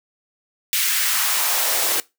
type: noise with high-pass filter sweep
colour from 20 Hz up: white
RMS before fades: -20 dBFS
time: 0.73-2 s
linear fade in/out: 0 ms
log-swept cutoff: 2300 to 370 Hz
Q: 1.5
effects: noise-tail reverb RT60 0.2 s tail -20 dB re dry

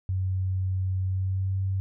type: tone with pitch glide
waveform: sine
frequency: 93.8 to 95.88 Hz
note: F#2 to G2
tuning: +24 to -38 cents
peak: -24 dBFS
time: 0.09-1.8 s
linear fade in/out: 0 ms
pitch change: +38 cents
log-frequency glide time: 1.03-1.58 s
effects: none

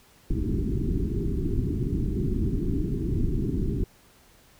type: low-pass noise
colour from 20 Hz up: pink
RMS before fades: -26 dBFS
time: 0.3-3.84 s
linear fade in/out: 5 ms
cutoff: 400 Hz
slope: 96 dB/octave
effects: pink hiss -57 dBFS RMS until 4.59 s

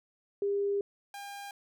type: tone pair in turn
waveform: sine / sawtooth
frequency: 402 / 804 Hz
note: G4 / G5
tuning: +44 / +44 cents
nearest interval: octave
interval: 1200 cents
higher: second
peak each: -27 / -37 dBFS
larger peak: first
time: 0.42-0.81 / 1.14-1.51 s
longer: first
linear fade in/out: 2 ms
effects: none

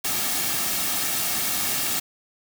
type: noise with comb filter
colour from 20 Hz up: white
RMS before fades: -25 dBFS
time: 0.04-2 s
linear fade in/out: 10 ms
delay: 2 ms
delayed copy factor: -0.5
effects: none

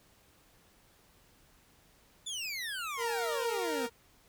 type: exponential sweep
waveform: 25% pulse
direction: down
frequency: 3568 to 239.8 Hz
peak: -32 dBFS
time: 2.26-3.87 s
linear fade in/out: 10 ms
type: tone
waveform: sawtooth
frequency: 466.2 Hz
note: A#4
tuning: in tune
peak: -29 dBFS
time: 2.97-3.9 s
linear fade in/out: 50 ms
effects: pink hiss -64 dBFS RMS until 4.28 s

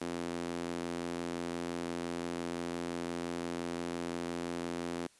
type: tone with high-pass filter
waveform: sawtooth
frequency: 85.8 Hz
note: F2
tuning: 30 cents flat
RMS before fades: -38 dBFS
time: 0.01-5.07 s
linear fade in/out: 5 ms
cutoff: 280 Hz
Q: 1.8
effects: white hiss -64 dBFS RMS until 5.19 s + resampled to 24000 Hz

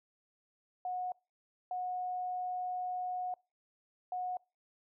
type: tone bursts at uneven times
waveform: sine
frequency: 729 Hz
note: F#5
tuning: 26 cents flat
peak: -34 dBFS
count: 3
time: 0.85-1.12 / 1.71-3.34 / 4.12-4.37 s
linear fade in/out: 2 ms
effects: noise-tail reverb RT60 0.3 s tail -26 dB re dry

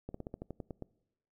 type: slowing click train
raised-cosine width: 2 ms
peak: -27 dBFS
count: 10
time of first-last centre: 0.09-0.823 s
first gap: 54 ms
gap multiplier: 1.1
effects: noise-tail reverb RT60 0.9 s tail -24 dB re dry

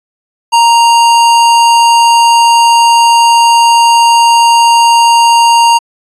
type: tone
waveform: square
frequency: 932.3 Hz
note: A#5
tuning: in tune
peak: -4 dBFS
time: 0.52-5.79 s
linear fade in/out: 20 ms
effects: resampled to 22050 Hz

